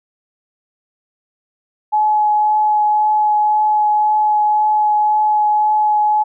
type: tone with vibrato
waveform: sine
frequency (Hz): 848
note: G#5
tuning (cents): +36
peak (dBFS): -11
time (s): 1.92-6.24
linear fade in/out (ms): 20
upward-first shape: triangle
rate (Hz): 1.9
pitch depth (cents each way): 11
effects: none